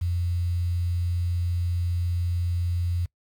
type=tone with quantisation; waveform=sine; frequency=87.31 Hz; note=F2; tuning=in tune; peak=-23 dBFS; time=0.01-3.06 s; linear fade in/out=10 ms; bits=8; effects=noise-tail reverb RT60 0.1 s tail -22 dB re dry